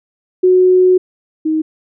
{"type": "tone pair in turn", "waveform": "sine", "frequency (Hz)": [367.6, 313.9], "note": ["F#4", "D#4"], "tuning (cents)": [-11, 15], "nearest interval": "minor third", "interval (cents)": 274, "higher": "first", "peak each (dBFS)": [-6, -12], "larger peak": "first", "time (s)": [[0.43, 0.98], [1.45, 1.62]], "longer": "first", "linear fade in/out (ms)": 10, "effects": []}